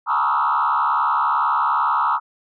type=tone with frequency modulation; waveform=sine; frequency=1108.7 Hz; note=C#6; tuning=in tune; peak=-15 dBFS; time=0.06-2.2 s; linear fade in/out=50 ms; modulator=71.2 Hz; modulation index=3.4; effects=tanh soft clip ceiling -11 dBFS